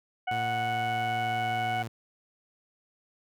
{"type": "harmonic tone", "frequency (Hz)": 738, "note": "F#5", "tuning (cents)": -5, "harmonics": [1, 2, 3, 4], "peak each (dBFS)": [-28, -37, -37, -42], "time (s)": [0.27, 1.83], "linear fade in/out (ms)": 10}
{"type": "tone", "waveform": "sawtooth", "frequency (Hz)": 114.3, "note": "A#2", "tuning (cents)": -34, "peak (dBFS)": -31, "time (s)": [0.31, 1.88], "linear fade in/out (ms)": 5}
{"effects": []}